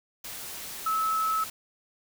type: tone in noise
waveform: sine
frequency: 1300 Hz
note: E6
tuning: 24 cents flat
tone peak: -24 dBFS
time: 0.86-1.44 s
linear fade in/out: 5 ms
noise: white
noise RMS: -39 dBFS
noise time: 0.24-1.5 s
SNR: +12 dB
effects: none